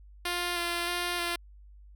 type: tone with vibrato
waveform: 5% pulse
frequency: 348.3 Hz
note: F4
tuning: 5 cents flat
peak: -18 dBFS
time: 0.25-1.36 s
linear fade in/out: 5 ms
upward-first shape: square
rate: 1.6 Hz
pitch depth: 15 cents each way
effects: added 50 Hz sine -49 dBFS peak until 1.95 s